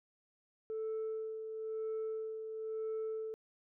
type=tone with tremolo; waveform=sine; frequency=440 Hz; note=A4; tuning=in tune; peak=-33 dBFS; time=0.7-3.34 s; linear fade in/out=0 ms; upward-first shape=sine; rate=1 Hz; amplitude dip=55%; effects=tanh soft clip ceiling -34 dBFS